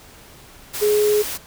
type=tone in noise; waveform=sine; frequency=419.6 Hz; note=G#4; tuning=18 cents sharp; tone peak=-14 dBFS; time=0.81-1.23 s; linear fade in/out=20 ms; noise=white; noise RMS=-28 dBFS; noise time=0.73-1.38 s; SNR=+11 dB; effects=pink hiss -45 dBFS RMS until 1.46 s